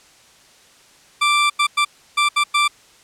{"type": "tone bursts at uneven times", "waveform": "20% pulse", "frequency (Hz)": 1174.7, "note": "D6", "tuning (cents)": 0, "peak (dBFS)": -9, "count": 6, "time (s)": [[1.21, 1.5], [1.59, 1.67], [1.77, 1.85], [2.17, 2.29], [2.36, 2.44], [2.54, 2.68]], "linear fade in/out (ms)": 10, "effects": ["white hiss -50 dBFS RMS until 3.03 s", "low-pass 8000 Hz 12 dB/octave"]}